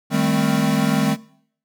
square chord, A half-diminished seventh, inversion second, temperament equal with one note detuned, 155.56 / 199.65 / 220 / 261.6 Hz, Eb3 / G3 / A3 / C4, 0 / +32 / 0 / 0 cents, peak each -23 dBFS, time 0.1-1.17 s, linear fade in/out 50 ms, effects noise-tail reverb RT60 0.6 s tail -20 dB re dry

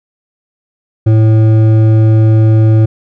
sine tone with hard clipping, 110 Hz, A2, in tune, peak -6 dBFS, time 1.06-2.86 s, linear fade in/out 10 ms, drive 9 dB, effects none

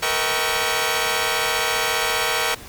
10% pulse tone cluster, 452.6 / 487.5 / 637 / 777 / 1111 Hz, A4 / B4 / D#5 / G5 / C#6, +49 / -23 / +41 / -16 / +4 cents, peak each -18 dBFS, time 0.02-2.55 s, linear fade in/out 10 ms, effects pink hiss -40 dBFS RMS until 2.68 s

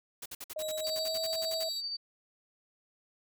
white noise bursts, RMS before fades -42 dBFS, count 16, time 0.22-1.638 s, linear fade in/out 5 ms, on 38 ms, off 54 ms
sine tone with pitch glide, 622.3 to 648.7 Hz, D#5 to E5, 0 to -28 cents, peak -34 dBFS, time 0.56-1.69 s, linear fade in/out 5 ms, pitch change +72 cents, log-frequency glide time 0.75-1.21 s
25% pulse tone, 3871 Hz, B7, 35 cents flat, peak -36 dBFS, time 0.58-1.82 s, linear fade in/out 50 ms
sine tone with tremolo, 4607 Hz, D8, 34 cents flat, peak -33 dBFS, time 0.84-1.97 s, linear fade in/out 10 ms, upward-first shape square, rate 13 Hz, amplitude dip 30%
effects none

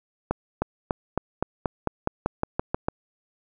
accelerating click train, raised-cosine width 1 ms, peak -9 dBFS, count 13, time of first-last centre 0.31-2.885 s, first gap 310 ms, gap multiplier 0.93, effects none

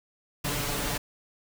pink noise with comb filter, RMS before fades -30 dBFS, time 0.44-0.98 s, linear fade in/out 10 ms, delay 6.9 ms, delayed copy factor +0.85, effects none

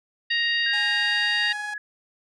harmonic tone, 935 Hz, A#5, 5 cents sharp, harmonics 2 / 3 / 4 / 5, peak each -23 / -27 / -29 / -31 dBFS, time 0.3-1.53 s, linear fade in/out 10 ms
sine tone with pitch glide, 1623 to 1684.1 Hz, G#6 to G#6, -40 to +24 cents, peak -30 dBFS, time 0.66-1.78 s, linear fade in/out 2 ms, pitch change +64 cents, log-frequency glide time 0.99-1.55 s
sawtooth tone, 830.6 Hz, G#5, in tune, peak -30 dBFS, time 0.73-1.74 s, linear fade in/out 5 ms
effects resampled to 24000 Hz

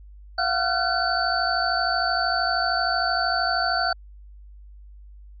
sine tone cluster, 686 / 739 / 1375 / 1505 / 4521 Hz, F5 / F#5 / F6 / F#6 / C#8, -31 / -2 / -27 / +29 / +33 cents, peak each -27 dBFS, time 0.38-3.93 s, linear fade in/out 5 ms, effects added 50 Hz sine -42 dBFS peak until 5.4 s

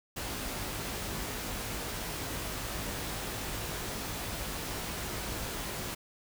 pink noise with comb filter, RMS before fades -37 dBFS, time 0.16-5.95 s, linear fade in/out 10 ms, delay 19 ms, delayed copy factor +0.5, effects none

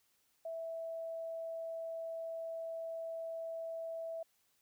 sine tone, 657 Hz, E5, 6 cents flat, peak -39 dBFS, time 0.45-4.23 s, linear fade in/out 5 ms, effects white hiss -75 dBFS RMS until 4.61 s

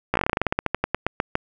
slowing click train, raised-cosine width 0.5 ms, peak -5 dBFS, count 21, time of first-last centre 0.14-1.354 s, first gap 15 ms, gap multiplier 1.13, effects none

